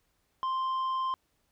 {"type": "tone with tanh clipping", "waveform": "triangle", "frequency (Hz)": 1046.5, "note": "C6", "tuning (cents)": 0, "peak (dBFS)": -29, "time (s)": [0.43, 1.14], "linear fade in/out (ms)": 0, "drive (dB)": 9, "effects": ["pink hiss -74 dBFS RMS until 1.51 s"]}